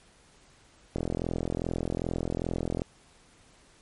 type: click train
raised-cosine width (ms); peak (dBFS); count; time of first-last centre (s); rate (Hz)
2; -16; 80; 0.96-2.819; 42.5
effects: pink hiss -59 dBFS RMS until 3.81 s + MP3 48 kbps